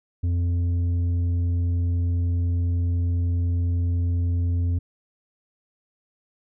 sine tone with tanh clipping, 87 Hz, F2, 6 cents flat, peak -21 dBFS, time 0.23-4.79 s, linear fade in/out 10 ms, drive 6 dB, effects none

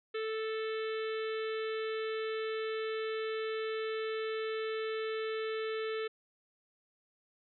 harmonic tone, 440 Hz, A4, in tune, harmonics 1 / 3 / 4 / 5 / 6 / 7 / 8 / 9, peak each -34 / -44 / -46 / -48 / -50 / -51 / -52 / -53 dBFS, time 0.14-6.08 s, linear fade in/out 10 ms, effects none

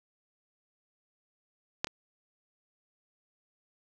clicks, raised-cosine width 0.2 ms, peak -10 / -22 dBFS, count 2, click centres 1.845 / 1.871 s, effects none

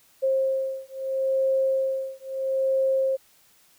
sine beating tone pair, 532 / 532.76 Hz, C5 / C5, +29 / +31 cents, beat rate 0.76 Hz, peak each -25 dBFS, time 0.22-3.17 s, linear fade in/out 20 ms, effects white hiss -59 dBFS RMS until 3.78 s

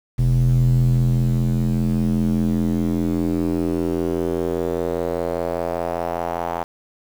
square tone with band-pass filter sweep, 42.5 Hz, F1, 46 cents flat, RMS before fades -20 dBFS, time 0.18-6.64 s, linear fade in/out 10 ms, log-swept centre 110 to 820 Hz, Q 2.8, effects 7-bit

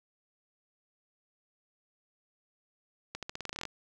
accelerating click train, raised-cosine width 0.2 ms, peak -20 dBFS, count 13, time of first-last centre 3.15-3.653 s, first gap 77 ms, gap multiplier 0.88, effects none

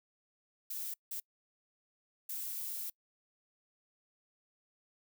violet noise bursts at uneven times, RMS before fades -40 dBFS, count 3, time 0.7-0.94 / 1.11-1.2 / 2.29-2.9 s, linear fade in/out 5 ms, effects noise-tail reverb RT60 0.1 s tail -26 dB re dry

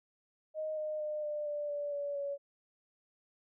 sine tone with pitch steps, 622.3 / 613.7 / 605.3 / 597 / 588.7 / 580.6 / 572.6 / 564.7 Hz, D#5 / D#5 / D#5 / D5 / D5 / D5 / D5 / C#5, 0 / -24 / -48 / +28 / +4 / -20 / -44 / +32 cents, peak -34 dBFS, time 0.54-2.38 s, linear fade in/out 50 ms, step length 230 ms, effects none

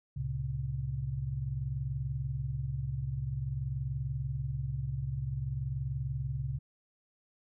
sine tone cluster, 67.8 / 113.8 / 134.3 Hz, C#2 / A#2 / C3, -38 / -41 / +46 cents, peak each -39 / -38 / -34 dBFS, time 0.16-6.59 s, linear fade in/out 10 ms, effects none

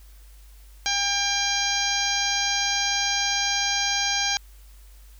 harmonic tone with a mistuned harmonic, 803 Hz, G5, 41 cents sharp, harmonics 1 / 2 / 3 / 4 / 5 / 6 / 7 / 8, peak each -30 / -30 / -30 / -30 / -30 / -30 / -30 / -30 dBFS, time 0.86-4.37 s, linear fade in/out 0 ms, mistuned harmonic 3, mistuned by -28 cents, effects added 50 Hz sine -45 dBFS peak until 5.19 s + white hiss -57 dBFS RMS until 5.19 s

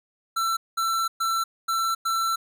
square tone bursts at uneven times, 1341 Hz, E6, 29 cents sharp, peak -23 dBFS, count 5, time 0.36-0.57 / 0.77-1.08 / 1.2-1.44 / 1.68-1.95 / 2.05-2.36 s, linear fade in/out 10 ms, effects none

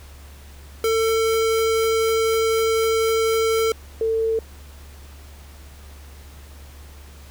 square / sine tone pair in turn, 448 / 448 Hz, A4 / A4, +31 / +31 cents, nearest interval unison, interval 0 cents, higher neither, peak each -18 dBFS, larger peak neither, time 0.84-3.72 / 4.01-4.39 s, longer first, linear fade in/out 2 ms, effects added 71 Hz sine -40 dBFS peak until 7.3 s + pink hiss -48 dBFS RMS until 7.3 s

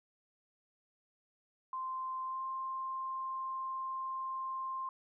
sine tone with pitch glide, 1042 to 1053.5 Hz, C6 to C6, -7 to +12 cents, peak -36 dBFS, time 1.73-4.89 s, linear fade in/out 2 ms, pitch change +19 cents, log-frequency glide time 2.24-2.43 s, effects none

